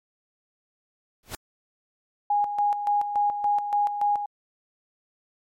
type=noise with exponential growth; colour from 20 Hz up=pink; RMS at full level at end=-29 dBFS; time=1.23-1.35 s; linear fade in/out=1 ms; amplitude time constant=26 ms
type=tone with tremolo; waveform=sine; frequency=823 Hz; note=G#5; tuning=16 cents flat; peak=-19 dBFS; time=2.3-4.26 s; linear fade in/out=5 ms; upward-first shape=square; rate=3.5 Hz; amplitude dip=60%
effects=MP3 64 kbps